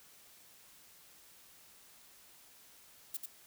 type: noise with echo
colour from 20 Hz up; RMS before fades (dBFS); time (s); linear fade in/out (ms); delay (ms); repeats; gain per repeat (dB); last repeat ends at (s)
violet; -38; 3.14-3.17; 5; 90; 1; -4; 3.26
effects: white hiss -60 dBFS RMS until 3.46 s